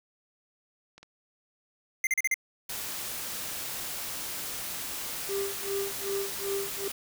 clicks, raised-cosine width 0.2 ms, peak -32 dBFS, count 2, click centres 0.98 / 1.03 s
square tone bursts, 2087 Hz, C7, 5 cents flat, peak -24 dBFS, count 5, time 2.04-2.342 s, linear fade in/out 2 ms, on 30 ms, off 38 ms
white noise, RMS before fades -36 dBFS, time 2.69-6.92 s, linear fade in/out 5 ms
triangle tone with tremolo, 395.8 Hz, G4, 17 cents sharp, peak -26 dBFS, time 5.29-6.88 s, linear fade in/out 2 ms, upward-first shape sine, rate 2.6 Hz, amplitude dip 100%
effects none

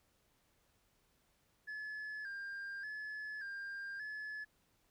sine tone with vibrato, 1656 Hz, G#6, 5 cents flat, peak -39 dBFS, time 1.67-4.45 s, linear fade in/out 20 ms, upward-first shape square, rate 0.86 Hz, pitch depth 61 cents each way, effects tanh soft clip ceiling -41 dBFS + pink hiss -75 dBFS RMS until 4.9 s

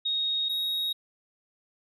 sine / triangle tone pair in turn, 3745 / 3773 Hz, A#7 / A#7, +7 / +20 cents, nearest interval unison, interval 13 cents, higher second, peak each -25 dBFS, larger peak neither, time 0.05-0.49 / 0.49-0.93 s, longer neither, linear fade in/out 10 ms, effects none

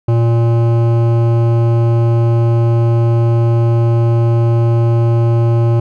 sine tone with hard clipping, 116.54 Hz, A#2, in tune, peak -11 dBFS, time 0.08-5.8 s, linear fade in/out 5 ms, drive 14 dB, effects none

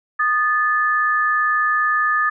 sine tone pair together, 1232 / 1741.1 Hz, D#6 / A6, -17 / -19 cents, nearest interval tritone, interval 598 cents, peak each -18 / -18 dBFS, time 0.19-2.3 s, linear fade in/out 10 ms, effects none

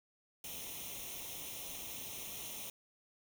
white noise with comb filter, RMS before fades -45 dBFS, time 0.44-2.7 s, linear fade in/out 2 ms, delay 0.32 ms, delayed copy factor +0.75, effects none

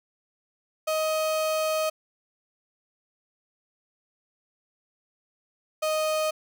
35% pulse tone pair in turn, 628 / 622.6 Hz, D#5 / D#5, +16 / +1 cents, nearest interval unison, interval 15 cents, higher first, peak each -22 dBFS, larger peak neither, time 0.87-1.9 / 5.82-6.31 s, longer first, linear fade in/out 10 ms, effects none

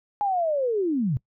sine linear sweep, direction down, 837 to 116.1 Hz, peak -21 dBFS, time 0.21-1.17 s, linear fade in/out 0 ms, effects noise-tail reverb RT60 0.1 s tail -22 dB re dry

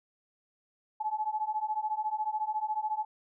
sine beating tone pair, 851 / 865 Hz, G#5 / A5, +42 / -30 cents, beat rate 14 Hz, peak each -33 / -32 dBFS, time 1-3.05 s, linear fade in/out 10 ms, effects none

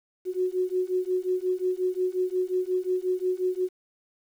sine beating tone pair, 364.8 / 370.4 Hz, F#4 / F#4, -24 / +2 cents, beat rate 5.6 Hz, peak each -27 dBFS, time 0.25-3.69 s, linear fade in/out 50 ms, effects 9-bit

